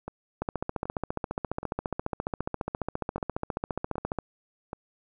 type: two click trains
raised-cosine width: 1 ms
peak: -15 / -21 dBFS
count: 56 / 7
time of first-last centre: 0.42-4.187 / 0.08-4.731 s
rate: 14.6 / 1.29 Hz
effects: none